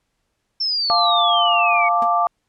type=exponential sweep; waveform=sine; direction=down; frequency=5400 to 2204 Hz; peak=-18 dBFS; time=0.6-1.89 s; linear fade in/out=10 ms
type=chord; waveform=sine; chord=D minor; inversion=first; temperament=equal; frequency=698.5 / 880 / 1174.7 Hz; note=F5 / A5 / D6; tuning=0 / 0 / 0 cents; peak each=-18 / -23 / -18 dBFS; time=0.9-2.27 s; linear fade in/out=0 ms
type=tone with exponential decay; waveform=35% pulse; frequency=232.8 Hz; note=A#3; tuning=2 cents flat; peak=-27 dBFS; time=2.02-2.1 s; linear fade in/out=2 ms; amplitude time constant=17 ms
effects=pink hiss -72 dBFS RMS until 2.48 s + low-pass 10000 Hz 12 dB/octave